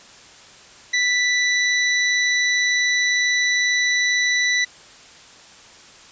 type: tone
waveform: sawtooth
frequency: 1975.5 Hz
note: B6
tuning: in tune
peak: -13 dBFS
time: 0.93-4.65 s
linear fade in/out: 10 ms
effects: white hiss -45 dBFS RMS until 6.11 s + resampled to 16000 Hz